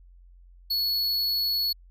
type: tone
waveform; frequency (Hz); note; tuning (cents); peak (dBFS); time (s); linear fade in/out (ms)
square; 4389; C#8; -18; -24; 0.7-1.73; 10
effects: added 44 Hz sine -49 dBFS peak until 1.9 s